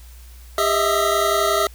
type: tone cluster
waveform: square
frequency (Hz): 401 / 630 / 661 / 1245 / 1330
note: G4 / D#5 / E5 / D#6 / E6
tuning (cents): +39 / +21 / +5 / +1 / +15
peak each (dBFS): -24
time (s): 0.58-1.67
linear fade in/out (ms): 2
effects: added 60 Hz sine -39 dBFS peak until 1.74 s + white hiss -50 dBFS RMS until 1.74 s